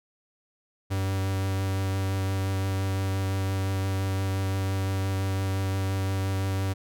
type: tone with vibrato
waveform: 45% pulse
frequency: 96.3 Hz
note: G2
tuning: 30 cents flat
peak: -25 dBFS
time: 0.9-6.74 s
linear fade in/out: 20 ms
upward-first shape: sine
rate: 5.8 Hz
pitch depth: 10 cents each way
effects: none